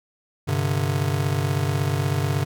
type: chord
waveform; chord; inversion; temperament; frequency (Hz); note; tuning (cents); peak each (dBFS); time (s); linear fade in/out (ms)
square; G suspended fourth; none; just; 98 / 130.67 / 147; G2 / C3 / D3; 0 / -2 / +2; -26; 0.47-2.45; 20
effects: none